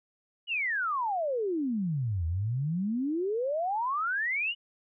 sine exponential two-way sweep, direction down then up, 2986 to 79.1 to 2986 Hz, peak -27 dBFS, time 0.47-4.55 s, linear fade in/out 50 ms, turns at 2.26 s, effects none

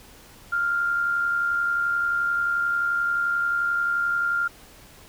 sine tone with amplitude modulation, 1396.9 Hz, F6, in tune, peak -19 dBFS, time 0.52-4.48 s, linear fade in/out 10 ms, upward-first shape sine, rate 71.4 Hz, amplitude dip 40%, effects pink hiss -49 dBFS RMS until 5.08 s

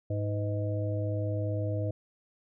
harmonic tone with a mistuned harmonic, 104.4 Hz, G#2, 10 cents sharp, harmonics 1 / 3 / 5 / 6, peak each -29 / -38 / -38 / -38 dBFS, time 0.1-1.91 s, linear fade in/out 5 ms, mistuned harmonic 5, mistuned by -61 cents, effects none

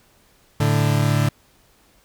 40% pulse tone pair together, 110 / 146.83 Hz, A2 / D3, 0 / 0 cents, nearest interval perfect fourth, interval 500 cents, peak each -18 dBFS, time 0.6-1.29 s, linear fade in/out 5 ms, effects pink hiss -57 dBFS RMS until 2.04 s

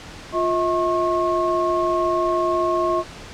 sine tone cluster, 351 / 642 / 1085 Hz, F4 / E5 / C#6, +9 / -46 / -37 cents, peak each -22 dBFS, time 0.32-3.04 s, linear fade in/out 50 ms, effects pink hiss -38 dBFS RMS until 3.33 s + low-pass 6000 Hz 12 dB/octave

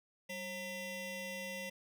25% pulse ring-modulated tone, 732 Hz, F#5, 19 cents flat, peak -34 dBFS, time 0.29-1.7 s, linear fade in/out 10 ms, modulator 1270 Hz, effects none

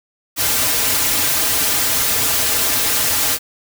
white noise with comb filter, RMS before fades -17 dBFS, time 0.36-3.39 s, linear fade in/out 50 ms, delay 5.4 ms, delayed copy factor -0.85, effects none

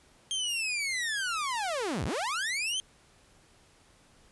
sawtooth linear two-way sweep, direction down then up, 3204 to 49 to 3204 Hz, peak -26 dBFS, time 0.31-2.8 s, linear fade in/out 0 ms, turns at 2.05 s, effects pink hiss -61 dBFS RMS until 4.31 s + resampled to 24000 Hz

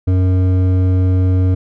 sine tone with hard clipping, 92.5 Hz, F#2, in tune, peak -12 dBFS, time 0.07-1.55 s, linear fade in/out 10 ms, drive 10 dB, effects none

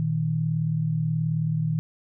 sine tone pair together, 119.02 / 157.7 Hz, A#2 / D#3, +36 / +24 cents, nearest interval perfect fourth, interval 488 cents, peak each -28 / -23 dBFS, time 0-1.79 s, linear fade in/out 0 ms, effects none

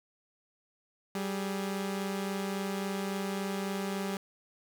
sawtooth tone pair together, 194 / 411.6 Hz, G3 / G#4, -18 / -16 cents, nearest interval octave + minor second, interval 1302 cents, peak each -29 / -35 dBFS, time 1.15-4.17 s, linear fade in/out 2 ms, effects none

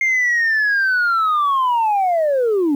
sine linear sweep, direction down, 2127 to 271.9 Hz, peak -12 dBFS, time 0.01-2.75 s, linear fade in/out 2 ms, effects tanh soft clip ceiling -12 dBFS + 8-bit

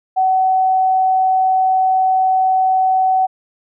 sine tone, 754 Hz, F#5, 32 cents sharp, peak -11 dBFS, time 0.16-3.27 s, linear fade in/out 20 ms, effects none

